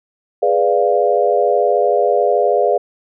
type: chord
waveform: sine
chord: G# diminished seventh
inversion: none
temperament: equal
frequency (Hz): 415.3 / 493.9 / 587.3 / 698.5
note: G#4 / B4 / D5 / F5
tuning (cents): 0 / 0 / 0 / 0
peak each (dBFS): -17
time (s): 0.42-2.78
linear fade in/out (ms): 10
effects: none